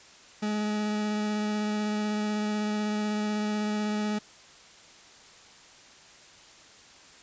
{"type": "tone with vibrato", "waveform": "40% pulse", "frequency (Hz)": 210.8, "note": "G#3", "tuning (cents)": 26, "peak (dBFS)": -26, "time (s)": [0.42, 4.19], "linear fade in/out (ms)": 10, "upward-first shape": "sine", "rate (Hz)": 16, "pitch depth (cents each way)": 10, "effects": ["white hiss -52 dBFS RMS until 7.22 s", "resampled to 16000 Hz"]}